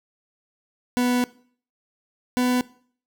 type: tone pair in turn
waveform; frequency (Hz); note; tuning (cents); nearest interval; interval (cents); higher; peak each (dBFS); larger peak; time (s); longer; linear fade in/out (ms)
40% pulse; 246.9 / 249.2; B3 / B3; 0 / +16; unison; 16; second; -18; neither; 0.97-1.24 / 2.37-2.61; first; 0
effects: noise-tail reverb RT60 0.5 s tail -20 dB re dry